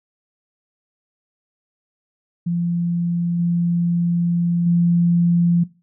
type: tone with level steps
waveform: sine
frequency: 172.1 Hz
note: F3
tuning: 25 cents flat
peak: -18 / -16 / -13 dBFS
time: 2.46-5.64 s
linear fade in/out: 10 ms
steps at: 3.39 / 4.66 s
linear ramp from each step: 5 ms
effects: noise-tail reverb RT60 0.3 s tail -19 dB re dry